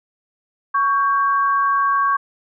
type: tone pair together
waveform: sine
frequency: 1117.4 / 1589 Hz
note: C#6 / G6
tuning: +13 / +23 cents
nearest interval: tritone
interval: 610 cents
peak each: -15 / -23 dBFS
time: 0.74-2.17 s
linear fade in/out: 10 ms
effects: none